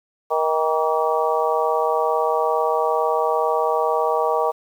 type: harmonic tone with a mistuned harmonic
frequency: 157.8 Hz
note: D#3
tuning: 25 cents sharp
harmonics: 3 / 4 / 5 / 6 / 7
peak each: -22 / -23 / -24 / -25 / -25 dBFS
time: 0.3-4.52 s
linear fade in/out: 20 ms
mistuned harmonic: 7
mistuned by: +61 cents
effects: 8-bit